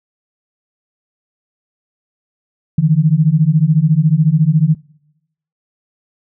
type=beating tone pair; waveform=sine; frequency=149 / 163 Hz; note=D3 / E3; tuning=+25 / -19 cents; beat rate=14 Hz; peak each=-12 dBFS; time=2.78-4.75 s; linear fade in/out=5 ms; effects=noise-tail reverb RT60 0.8 s tail -22 dB re dry